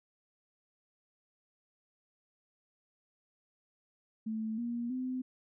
sine tone with pitch steps, 220 / 237.2 / 255.7 Hz, A3 / A#3 / C4, 0 / +30 / -40 cents, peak -33 dBFS, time 4.26-5.22 s, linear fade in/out 10 ms, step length 320 ms, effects none

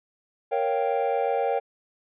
triangle chord, G half-diminished seventh, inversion first, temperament equal, 466.2 / 554.4 / 698.5 / 784 Hz, Bb4 / Db5 / F5 / G5, 0 / 0 / 0 / 0 cents, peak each -25 / -26 / -29 / -25 dBFS, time 0.51-1.6 s, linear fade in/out 20 ms, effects resampled to 8000 Hz

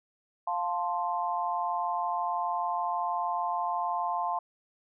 sine chord, F major, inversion none, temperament equal with one note detuned, 701.3 / 880 / 1046.5 Hz, F5 / A5 / C6, +7 / 0 / 0 cents, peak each -32 dBFS, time 0.47-4.39 s, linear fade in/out 5 ms, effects none

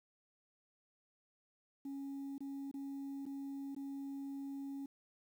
sine tone with dropouts, 276.2 Hz, C#4, 6 cents flat, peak -39 dBFS, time 1.85-4.86 s, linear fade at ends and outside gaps 5 ms, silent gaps 2.381-2.405 / 2.714-2.74 / 3.256-3.263 / 3.749-3.763 s, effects tanh soft clip ceiling -40 dBFS + 11-bit

